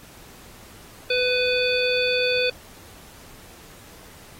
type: harmonic tone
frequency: 499 Hz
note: B4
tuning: 18 cents sharp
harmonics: 1 / 3 / 5 / 7 / 9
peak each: -22 / -31 / -24 / -28 / -29 dBFS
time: 1.1-2.5 s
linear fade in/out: 5 ms
effects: pink hiss -47 dBFS RMS until 4.39 s + AAC 48 kbps